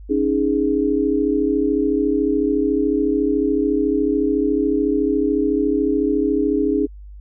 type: chord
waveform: sine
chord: C# suspended second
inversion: none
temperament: equal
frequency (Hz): 277.2 / 311.1 / 415.3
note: C#4 / D#4 / G#4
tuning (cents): 0 / 0 / 0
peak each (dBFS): -20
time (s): 0.09-6.87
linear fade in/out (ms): 20
effects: added 50 Hz sine -35 dBFS peak until 7.2 s